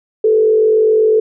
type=tone with frequency modulation; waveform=sine; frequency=437.1 Hz; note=A4; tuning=11 cents flat; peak=-8 dBFS; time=0.24-1.2 s; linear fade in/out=5 ms; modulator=47.6 Hz; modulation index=0.55; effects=none